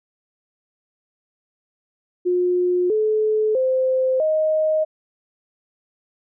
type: tone with pitch steps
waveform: sine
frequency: 358.5 / 431.3 / 518.8 / 624.2 Hz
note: F4 / A4 / C5 / D#5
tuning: +45 / -35 / -15 / +5 cents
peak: -16 dBFS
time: 2.25-4.85 s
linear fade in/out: 20 ms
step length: 650 ms
effects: none